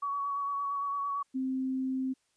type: tone with vibrato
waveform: sine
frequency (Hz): 1127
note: C#6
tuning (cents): +28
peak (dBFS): -30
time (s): 0.02-1.23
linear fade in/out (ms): 10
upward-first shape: sine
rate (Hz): 8.8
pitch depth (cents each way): 20
type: tone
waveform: sine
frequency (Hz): 261.6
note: C4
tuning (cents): 0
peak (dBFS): -29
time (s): 1.34-2.14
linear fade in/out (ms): 20
effects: white hiss -74 dBFS RMS until 2.36 s + resampled to 22050 Hz